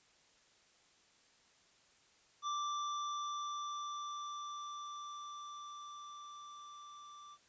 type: tone with level ramp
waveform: square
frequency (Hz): 1174.7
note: D6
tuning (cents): 0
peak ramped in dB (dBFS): -36 to -53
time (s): 2.42-7.38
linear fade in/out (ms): 50
effects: white hiss -68 dBFS RMS until 7.48 s + resampled to 16000 Hz